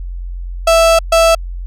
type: tone bursts at uneven times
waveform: 35% pulse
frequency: 660 Hz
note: E5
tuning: 2 cents sharp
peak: -5 dBFS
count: 2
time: 0.67-0.99 / 1.12-1.35 s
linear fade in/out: 5 ms
effects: added 44 Hz sine -21 dBFS peak until 1.66 s + low-pass 11000 Hz 12 dB/octave